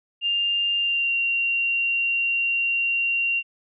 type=tone with pitch glide; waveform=sine; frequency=2800 to 2760 Hz; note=F7 to F7; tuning=+4 to -21 cents; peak=-20 dBFS; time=0.21-3.43 s; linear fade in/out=50 ms; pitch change=-25 cents; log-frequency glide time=0.78-1.13 s; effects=none